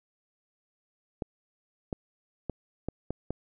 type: clicks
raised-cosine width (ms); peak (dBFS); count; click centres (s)
2; -18; 6; 1.222 / 1.928 / 2.497 / 2.886 / 3.106 / 3.306
effects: none